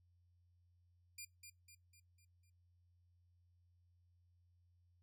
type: tone with echo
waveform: 10% pulse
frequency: 2400 Hz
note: D7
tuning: 37 cents sharp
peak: -39 dBFS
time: 1.18-1.25 s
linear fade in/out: 5 ms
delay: 250 ms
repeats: 5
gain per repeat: -6 dB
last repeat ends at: 2.5 s
effects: noise-tail reverb RT60 0.2 s tail -22 dB re dry + added 88 Hz sine -70 dBFS peak until 5.02 s